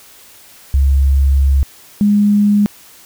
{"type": "tone pair in turn", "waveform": "sine", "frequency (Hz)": [68.5, 205.9], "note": ["C#2", "G#3"], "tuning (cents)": [-20, -15], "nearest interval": "octave + perfect fifth", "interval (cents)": 1905, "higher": "second", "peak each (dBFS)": -8, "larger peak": "neither", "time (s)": [[0.74, 1.63], [2.01, 2.66]], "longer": "first", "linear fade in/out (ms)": 0, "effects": ["white hiss -42 dBFS RMS until 3.05 s"]}